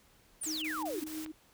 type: exponential sweep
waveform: sine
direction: down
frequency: 9956 to 260 Hz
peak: -35 dBFS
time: 0.41-1.04 s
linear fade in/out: 10 ms
type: noise bursts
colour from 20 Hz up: white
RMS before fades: -46 dBFS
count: 4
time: 0.43-1.253 s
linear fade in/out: 5 ms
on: 190 ms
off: 21 ms
type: tone with tremolo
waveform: sine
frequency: 312.2 Hz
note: D#4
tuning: 6 cents sharp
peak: -36 dBFS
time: 0.46-1.32 s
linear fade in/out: 10 ms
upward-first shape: triangle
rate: 5.9 Hz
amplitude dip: 55%
type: click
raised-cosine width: 0.3 ms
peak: -30 dBFS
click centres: 1.262 s
effects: pink hiss -64 dBFS RMS until 1.53 s